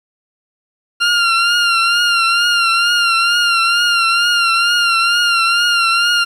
20% pulse tone with vibrato, 1391 Hz, F6, 7 cents flat, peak -6 dBFS, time 1-6.25 s, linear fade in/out 20 ms, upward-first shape triangle, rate 2.2 Hz, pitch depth 54 cents each way, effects low-pass 7000 Hz 12 dB/octave + 7-bit

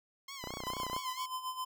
10% pulse tone with vibrato, 1053 Hz, C6, 11 cents sharp, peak -35 dBFS, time 0.28-1.26 s, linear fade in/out 5 ms, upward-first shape sine, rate 4.5 Hz, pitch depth 110 cents each way
click train, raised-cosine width 1 ms, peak -26 dBFS, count 17, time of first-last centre 0.44-0.965 s, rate 30.5 Hz
square tone with tremolo, 1025 Hz, C6, 36 cents flat, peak -35 dBFS, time 0.66-1.65 s, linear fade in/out 10 ms, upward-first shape sine, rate 7.6 Hz, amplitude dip 70%
effects none

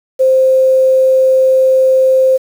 sine tone with quantisation, 523.3 Hz, C5, in tune, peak -6 dBFS, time 0.19-2.38 s, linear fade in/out 20 ms, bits 6, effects none

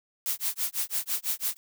blue noise with tremolo, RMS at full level -27 dBFS, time 0.26-1.57 s, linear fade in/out 0 ms, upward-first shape sine, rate 6 Hz, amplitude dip 100%, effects none

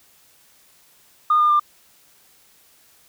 sine tone with pitch steps, 1222 / 1208 / 1194.1 Hz, D#6 / D6 / D6, -32 / +48 / +28 cents, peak -12 dBFS, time 1.3-1.597 s, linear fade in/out 5 ms, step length 99 ms, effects tanh soft clip ceiling -9 dBFS + white hiss -55 dBFS RMS until 3.08 s

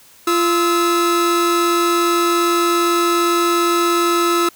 45% pulse tone pair together, 344.6 / 1301 Hz, F4 / E6, -23 / -23 cents, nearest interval octave + major seventh, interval 2300 cents, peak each -16 / -17 dBFS, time 0.27-4.49 s, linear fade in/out 5 ms, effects white hiss -47 dBFS RMS until 4.55 s

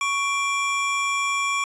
square tone pair together, 1112.8 / 2358 Hz, C#6 / D7, +6 / +6 cents, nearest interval octave + minor second, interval 1300 cents, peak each -25 dBFS, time 0.01-1.64 s, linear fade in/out 2 ms, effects resampled to 22050 Hz

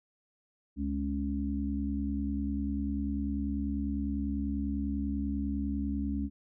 harmonic tone, 70.1 Hz, C#2, 20 cents sharp, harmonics 1 / 3 / 4, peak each -34 / -34 / -34 dBFS, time 0.76-6.3 s, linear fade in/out 50 ms, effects none

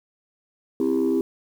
sine chord, C major, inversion none, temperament equal with one note detuned, 261.6 / 329.6 / 398.8 Hz, C4 / E4 / G4, 0 / 0 / +30 cents, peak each -22 dBFS, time 0.8-1.21 s, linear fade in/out 2 ms, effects tanh soft clip ceiling -14 dBFS + 8-bit

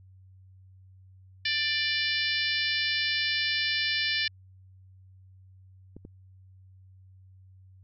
harmonic tone, 590 Hz, D5, 8 cents sharp, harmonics 3 / 4 / 5 / 6 / 7 / 8 / 9, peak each -31 / -32 / -33 / -34 / -34 / -35 / -36 dBFS, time 1.45-4.28 s, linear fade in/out 5 ms
clicks, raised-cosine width 3 ms, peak -30 dBFS, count 2, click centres 5.966 / 6.051 s
effects added 94 Hz sine -51 dBFS peak until 7.83 s

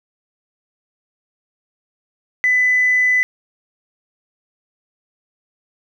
triangle tone with tanh clipping, 2001 Hz, B6, 22 cents sharp, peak -12 dBFS, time 2.44-3.23 s, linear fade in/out 0 ms, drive 4 dB, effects none

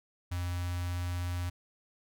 square tone with notch filter, 88.4 Hz, F2, 22 cents sharp, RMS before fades -34 dBFS, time 0.31-1.5 s, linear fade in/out 10 ms, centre 400 Hz, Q 0.62, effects none

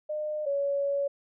sine tone pair in turn, 607 / 562.1 Hz, D#5 / C#5, -43 / +24 cents, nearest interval minor second, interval 133 cents, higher first, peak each -29 / -25 dBFS, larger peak second, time 0.09-0.46 / 0.46-1.08 s, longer second, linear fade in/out 10 ms, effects none

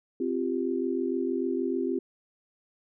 sine chord, C suspended fourth, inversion none, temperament equal with one note detuned, 261.6 / 345.4 / 392 Hz, C4 / F4 / G4, 0 / -19 / 0 cents, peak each -30 / -30 / -31 dBFS, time 0.2-1.99 s, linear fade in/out 5 ms, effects none

